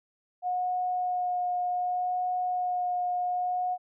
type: tone with vibrato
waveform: sine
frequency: 723 Hz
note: F#5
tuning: 40 cents flat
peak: -26 dBFS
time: 0.42-3.78 s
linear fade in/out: 50 ms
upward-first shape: sine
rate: 0.66 Hz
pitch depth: 12 cents each way
effects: none